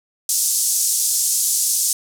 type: band-pass noise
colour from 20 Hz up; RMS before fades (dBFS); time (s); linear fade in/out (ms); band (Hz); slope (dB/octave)
pink; -19; 0.29-1.93; 2; 6100 to 12000; 24
effects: none